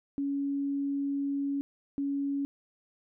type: tone bursts at uneven times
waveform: sine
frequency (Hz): 280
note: C#4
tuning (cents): +18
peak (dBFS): -28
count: 2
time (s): 0.18-1.61 / 1.98-2.45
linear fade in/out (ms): 0
effects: none